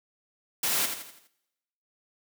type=noise with echo; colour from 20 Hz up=white; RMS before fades=-27 dBFS; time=0.63-0.86 s; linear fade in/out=5 ms; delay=83 ms; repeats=5; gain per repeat=-7 dB; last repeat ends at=1.275 s; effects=noise-tail reverb RT60 1.0 s tail -24 dB re dry + high-pass 150 Hz 12 dB/octave